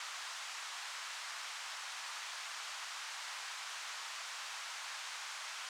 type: band-pass noise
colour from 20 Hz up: pink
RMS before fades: -45 dBFS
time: 0-5.69 s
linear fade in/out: 2 ms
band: 950 to 7600 Hz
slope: 24 dB/octave
effects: none